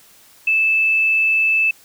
sine tone, 2628 Hz, E7, 6 cents flat, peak -13 dBFS, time 0.47-1.71 s, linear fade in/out 5 ms, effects white hiss -49 dBFS RMS until 1.84 s

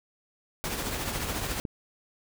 pink noise with tremolo, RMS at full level -30 dBFS, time 0.64-1.6 s, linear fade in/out 0 ms, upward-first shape triangle, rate 14 Hz, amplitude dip 50%
click, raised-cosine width 3 ms, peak -20 dBFS, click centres 1.652 s
effects none

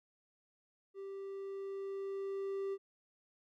triangle tone with level ramp, 391.7 Hz, G4, 1 cent flat, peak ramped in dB -41 to -33 dBFS, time 0.94-2.78 s, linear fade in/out 50 ms, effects none

